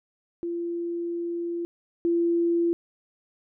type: tone pair in turn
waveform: sine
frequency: 342.3 / 340.4 Hz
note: F4 / F4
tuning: -35 / -44 cents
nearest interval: unison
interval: 9 cents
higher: first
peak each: -27 / -20 dBFS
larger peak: second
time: 0.43-1.65 / 2.05-2.73 s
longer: first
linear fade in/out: 0 ms
effects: none